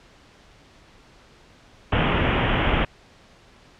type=low-pass noise; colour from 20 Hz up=pink; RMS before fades=-21 dBFS; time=1.92-2.85 s; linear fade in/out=5 ms; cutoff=3300 Hz; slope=96 dB/octave; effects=pink hiss -52 dBFS RMS until 3.79 s + low-pass 5000 Hz 12 dB/octave